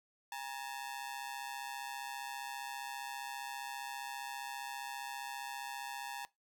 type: ring-modulated tone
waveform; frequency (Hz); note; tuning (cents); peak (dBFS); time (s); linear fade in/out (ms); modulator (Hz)
sawtooth; 880; A5; 0; -34; 0.32-6.25; 0; 67.5
effects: noise-tail reverb RT60 0.2 s tail -21 dB re dry